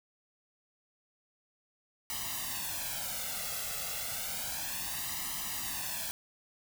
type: noise with flanger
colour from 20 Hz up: white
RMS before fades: -37 dBFS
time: 2.1-6.11 s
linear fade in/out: 0 ms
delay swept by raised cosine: 1 to 1.5 ms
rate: 0.31 Hz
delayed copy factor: +0.85
effects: none